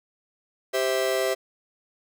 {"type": "chord", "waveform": "45% pulse", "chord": "C major", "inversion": "second", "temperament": "just", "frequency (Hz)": [392.4, 523.3, 654.1], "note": ["G4", "C5", "E5"], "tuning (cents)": [2, 0, -14], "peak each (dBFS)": -27, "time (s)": [0.73, 1.35], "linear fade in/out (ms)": 20, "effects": []}